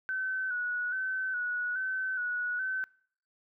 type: tone with vibrato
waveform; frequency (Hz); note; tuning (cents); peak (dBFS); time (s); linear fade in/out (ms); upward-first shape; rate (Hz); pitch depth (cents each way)
sine; 1496; F#6; +19; -30; 0.09-2.84; 0; square; 1.2; 37
effects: noise-tail reverb RT60 0.6 s tail -24 dB re dry